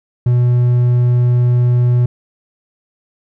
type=tone; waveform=triangle; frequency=122.4 Hz; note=B2; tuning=15 cents flat; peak=-7 dBFS; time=0.26-2.06 s; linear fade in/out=5 ms; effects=none